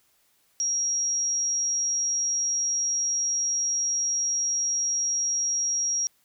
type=tone; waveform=sine; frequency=5650 Hz; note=F8; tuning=19 cents sharp; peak=-23 dBFS; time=0.6-6.07 s; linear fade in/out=0 ms; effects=white hiss -66 dBFS RMS until 6.24 s